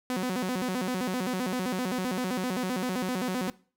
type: tone with vibrato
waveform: sawtooth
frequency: 215.8 Hz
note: A3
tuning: 33 cents flat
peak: -24 dBFS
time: 0.1-3.5 s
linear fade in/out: 0 ms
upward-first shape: square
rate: 7.7 Hz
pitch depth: 270 cents each way
effects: noise-tail reverb RT60 0.4 s tail -20 dB re dry